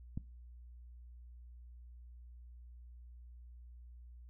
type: click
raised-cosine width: 5 ms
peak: -26 dBFS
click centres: 0.175 s
effects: noise-tail reverb RT60 0.3 s tail -21 dB re dry + added 60 Hz sine -51 dBFS peak until 4.29 s